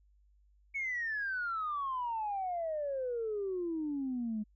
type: exponential sweep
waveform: sine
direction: down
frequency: 2237 to 207.7 Hz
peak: -32 dBFS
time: 0.74-4.44 s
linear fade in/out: 20 ms
effects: tanh soft clip ceiling -28 dBFS + added 50 Hz sine -63 dBFS peak until 4.55 s